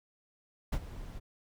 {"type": "noise with ADSR envelope", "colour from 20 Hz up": "brown", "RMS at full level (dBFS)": -27, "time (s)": [0.72, 1.2], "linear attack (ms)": 11, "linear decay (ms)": 52, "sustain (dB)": -16, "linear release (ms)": 24, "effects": []}